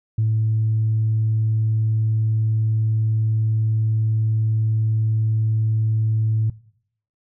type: tone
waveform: sine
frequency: 110 Hz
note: A2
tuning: in tune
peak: -15 dBFS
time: 0.18-6.5 s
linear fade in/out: 5 ms
effects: noise-tail reverb RT60 0.7 s tail -22 dB re dry + tanh soft clip ceiling -12 dBFS